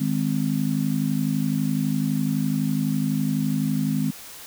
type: chord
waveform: sine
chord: Ab major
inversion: second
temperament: just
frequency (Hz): 155.74 / 207.7 / 259.6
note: Eb3 / Ab3 / C4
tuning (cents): +2 / 0 / -13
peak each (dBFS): -25 / -25 / -25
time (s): 0-4.11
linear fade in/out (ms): 10
effects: white hiss -41 dBFS RMS until 4.46 s